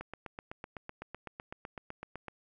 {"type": "click train", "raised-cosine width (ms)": 0.5, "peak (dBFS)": -26, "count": 19, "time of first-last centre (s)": [0.01, 2.283], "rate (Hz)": 7.92, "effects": []}